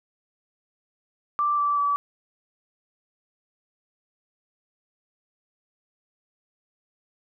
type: tone with pitch steps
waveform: sine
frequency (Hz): 1174.7 / 1161.9 / 1149.2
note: D6 / D6 / D6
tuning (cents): 0 / -19 / -38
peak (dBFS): -20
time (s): 1.39-1.96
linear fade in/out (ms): 0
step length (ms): 190
effects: none

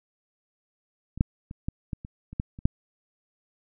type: clicks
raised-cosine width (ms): 5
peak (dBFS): -24 / -7 / -26 / -16 / -18 / -26 / -28 / -14 / -28 / -7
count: 10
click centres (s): 1.176 / 1.209 / 1.511 / 1.685 / 1.932 / 2.049 / 2.33 / 2.399 / 2.589 / 2.655
effects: none

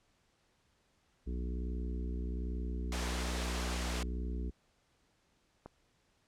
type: harmonic tone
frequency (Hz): 61.2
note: B1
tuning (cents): -15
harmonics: 1 / 3 / 4 / 5 / 6 / 7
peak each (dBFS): -35 / -45 / -47 / -49 / -51 / -52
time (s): 1.26-4.51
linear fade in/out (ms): 20
type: high-pass noise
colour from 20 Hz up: pink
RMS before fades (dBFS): -40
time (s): 2.92-4.03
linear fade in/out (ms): 2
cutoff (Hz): 420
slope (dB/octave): 24
type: click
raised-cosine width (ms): 1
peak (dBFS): -32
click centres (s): 5.66
effects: pink hiss -73 dBFS RMS until 6.27 s + low-pass 8000 Hz 12 dB/octave

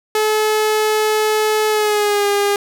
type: tone with pitch glide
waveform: sawtooth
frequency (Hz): 430 to 405.9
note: A4 to G#4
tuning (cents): -40 to -40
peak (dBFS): -10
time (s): 0.15-2.56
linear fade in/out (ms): 2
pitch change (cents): -100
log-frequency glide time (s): 1.69-2.27
effects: none

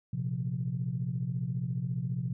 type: chord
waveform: sine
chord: Bb suspended second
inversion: none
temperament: just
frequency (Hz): 116.54 / 131.11 / 174.81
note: Bb2 / C3 / F3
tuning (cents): 0 / +4 / +2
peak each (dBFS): -36 / -32 / -35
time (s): 0.13-2.33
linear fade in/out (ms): 5
effects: tanh soft clip ceiling -21 dBFS

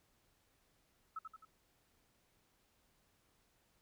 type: tone with echo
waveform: sine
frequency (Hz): 1300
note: E6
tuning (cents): -24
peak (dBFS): -40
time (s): 1.16-1.19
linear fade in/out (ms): 5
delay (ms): 87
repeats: 3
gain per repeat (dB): -5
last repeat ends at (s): 1.451
effects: pink hiss -75 dBFS RMS until 3.81 s

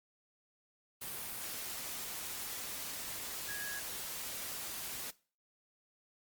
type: tone in noise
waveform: sine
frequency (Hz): 1661.2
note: G#6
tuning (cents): 0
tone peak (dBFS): -41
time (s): 3.48-3.8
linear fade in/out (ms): 10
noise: white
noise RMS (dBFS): -42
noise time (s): 1.01-5.11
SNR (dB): -2
effects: noise-tail reverb RT60 0.4 s tail -21 dB re dry + Opus 32 kbps

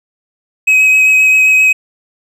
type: tone with vibrato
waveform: triangle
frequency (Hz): 2540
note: D#7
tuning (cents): +35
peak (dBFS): -4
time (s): 0.67-1.73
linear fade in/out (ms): 10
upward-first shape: sine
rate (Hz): 7.6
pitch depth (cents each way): 12
effects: none

